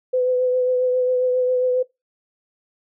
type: tone with vibrato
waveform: sine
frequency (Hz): 504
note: B4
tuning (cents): +35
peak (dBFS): -16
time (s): 0.13-1.83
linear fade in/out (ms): 10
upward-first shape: triangle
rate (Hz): 7.4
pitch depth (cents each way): 24
effects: noise-tail reverb RT60 0.2 s tail -21 dB re dry